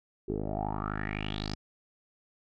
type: tone with low-pass filter sweep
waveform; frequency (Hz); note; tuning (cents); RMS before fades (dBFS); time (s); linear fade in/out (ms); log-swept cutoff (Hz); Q
10% pulse; 51.8; G#1; -4; -34; 0.28-1.55; 10; 380 to 5300; 7.1
effects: none